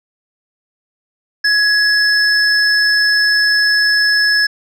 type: tone pair together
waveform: sine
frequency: 1675 / 5249 Hz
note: G#6 / E8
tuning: +14 / -8 cents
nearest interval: octave + minor sixth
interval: 1978 cents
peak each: -10 / -13 dBFS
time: 1.44-4.47 s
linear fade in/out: 10 ms
effects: tanh soft clip ceiling -6 dBFS